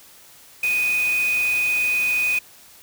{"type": "tone in noise", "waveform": "sine", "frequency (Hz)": 2489, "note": "D#7", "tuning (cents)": 0, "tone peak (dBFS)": -18, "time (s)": [0.63, 2.39], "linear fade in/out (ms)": 5, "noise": "white", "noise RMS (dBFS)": -33, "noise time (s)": [0.63, 2.39], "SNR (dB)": 12, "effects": ["white hiss -48 dBFS RMS until 2.82 s"]}